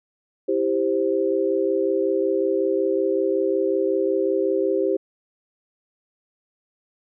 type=chord; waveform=sine; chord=C major; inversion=first; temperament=just; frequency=327 / 392.4 / 523.3 Hz; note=E4 / G4 / C5; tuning=-14 / +2 / 0 cents; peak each=-25 / -21 / -24 dBFS; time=0.48-4.97 s; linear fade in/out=10 ms; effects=none